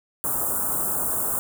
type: band-stop noise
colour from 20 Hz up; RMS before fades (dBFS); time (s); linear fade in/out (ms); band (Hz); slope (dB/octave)
white; -25; 0.24-1.39; 0; 1400 to 7900; 48
effects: none